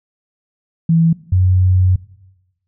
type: tone pair in turn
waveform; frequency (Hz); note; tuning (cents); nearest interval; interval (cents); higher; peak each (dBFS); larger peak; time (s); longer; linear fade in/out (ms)
sine; 164.81 / 92.23; E3 / F#2; 0 / -5; minor seventh; 1005; first; -9; neither; 0.89-1.13 / 1.32-1.96; second; 5
effects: noise-tail reverb RT60 1.0 s tail -19 dB re dry